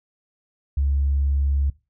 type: tone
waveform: sine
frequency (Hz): 69.8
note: C#2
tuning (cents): +13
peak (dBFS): -17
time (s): 0.77-1.7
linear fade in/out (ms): 5
effects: noise-tail reverb RT60 0.3 s tail -21 dB re dry + tanh soft clip ceiling -13 dBFS